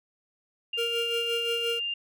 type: tone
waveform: sine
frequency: 2800 Hz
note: F7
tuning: 4 cents sharp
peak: -28 dBFS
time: 0.73-1.94 s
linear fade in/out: 5 ms
type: tone with tremolo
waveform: square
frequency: 466.2 Hz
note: A#4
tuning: in tune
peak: -28 dBFS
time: 0.77-1.8 s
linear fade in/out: 20 ms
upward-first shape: sine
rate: 5.7 Hz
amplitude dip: 55%
effects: none